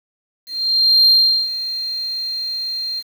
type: tone with ADSR envelope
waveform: sine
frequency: 4186 Hz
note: C8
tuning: in tune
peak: -6 dBFS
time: 0.46-3.03 s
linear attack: 620 ms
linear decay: 400 ms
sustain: -15 dB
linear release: 44 ms
effects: tanh soft clip ceiling -6 dBFS + 7-bit